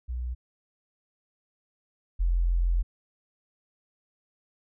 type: tone pair in turn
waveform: sine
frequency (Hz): 61.2 / 43.27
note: B1 / F1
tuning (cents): -15 / -15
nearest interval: tritone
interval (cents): 600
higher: first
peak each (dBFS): -29 / -21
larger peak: second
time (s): 0.08-0.35 / 2.19-2.83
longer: second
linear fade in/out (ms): 20
effects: none

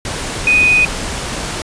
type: tone in noise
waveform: sine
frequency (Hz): 2489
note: D#7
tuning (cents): 0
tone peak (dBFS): -8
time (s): 0.47-0.85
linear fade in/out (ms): 2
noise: pink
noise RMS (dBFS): -22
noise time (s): 0.05-1.62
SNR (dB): +11
effects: resampled to 22050 Hz

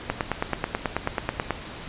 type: click train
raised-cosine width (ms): 0.5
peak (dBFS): -8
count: 14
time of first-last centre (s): 0.1-1.507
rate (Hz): 9.24
effects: pink hiss -38 dBFS RMS until 1.88 s + resampled to 8000 Hz

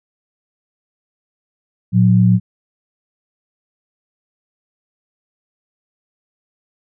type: tone pair together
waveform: sine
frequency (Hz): 114.6 / 181.92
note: A#2 / F#3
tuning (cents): -29 / -29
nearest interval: minor sixth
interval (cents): 800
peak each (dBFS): -11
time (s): 1.92-2.4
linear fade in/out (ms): 50
effects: none

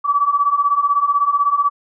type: beating tone pair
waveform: sine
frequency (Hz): 1137 / 1153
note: C#6 / D6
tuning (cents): +44 / -32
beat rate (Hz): 16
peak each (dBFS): -18 / -15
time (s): 0.04-1.7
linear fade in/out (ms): 20
effects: none

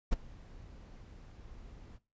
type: noise with ADSR envelope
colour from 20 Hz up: brown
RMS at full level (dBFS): -27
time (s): 0.11-1.99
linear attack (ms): 18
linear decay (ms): 16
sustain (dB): -24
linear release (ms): 38
effects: noise-tail reverb RT60 0.3 s tail -19 dB re dry + resampled to 16000 Hz

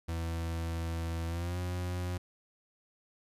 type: tone with pitch glide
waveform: 40% pulse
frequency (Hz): 83 to 89.47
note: E2 to F2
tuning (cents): +12 to +42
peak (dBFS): -32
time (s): 0.08-2.18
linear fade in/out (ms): 10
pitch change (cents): +130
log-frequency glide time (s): 1.27-1.58
effects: resampled to 32000 Hz + 12-bit

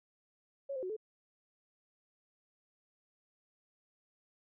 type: tone with pitch steps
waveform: sine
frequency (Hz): 553 / 519 / 369.8 / 433.8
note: C#5 / C5 / F#4 / A4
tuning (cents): -4 / -14 / -1 / -25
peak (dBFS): -36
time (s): 0.69-0.966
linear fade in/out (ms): 10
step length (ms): 69
effects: none

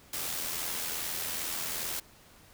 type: noise with amplitude modulation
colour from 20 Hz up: white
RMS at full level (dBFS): -33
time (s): 0.13-2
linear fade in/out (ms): 5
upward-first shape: sine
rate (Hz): 82.5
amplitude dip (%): 40
effects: pink hiss -57 dBFS RMS until 2.53 s

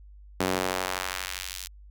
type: tone with high-pass filter sweep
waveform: sawtooth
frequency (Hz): 92.5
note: F#2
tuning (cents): 0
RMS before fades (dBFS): -31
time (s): 0.4-1.68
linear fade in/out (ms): 5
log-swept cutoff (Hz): 250 to 4700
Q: 0.78
effects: added 50 Hz sine -46 dBFS peak until 1.9 s

